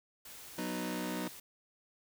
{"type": "noise", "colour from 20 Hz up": "white", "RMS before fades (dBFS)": -50, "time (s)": [0.25, 1.4], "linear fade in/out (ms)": 5}
{"type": "chord", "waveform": "sawtooth", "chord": "B major", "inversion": "second", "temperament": "just", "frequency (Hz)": [185.21, 246.9, 308.7], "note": ["F#3", "B3", "D#4"], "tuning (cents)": [2, 0, -14], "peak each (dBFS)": [-36, -36, -36], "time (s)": [0.58, 1.28], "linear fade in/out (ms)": 5}
{"effects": []}